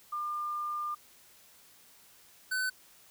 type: tone pair in turn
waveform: sine / square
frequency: 1200 / 1511.9 Hz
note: D6 / F#6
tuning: +37 / +37 cents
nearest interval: major third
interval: 400 cents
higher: second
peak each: -32 / -30 dBFS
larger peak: second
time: 0.12-0.95 / 2.51-2.7 s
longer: first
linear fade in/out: 10 ms
effects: white hiss -59 dBFS RMS until 3.1 s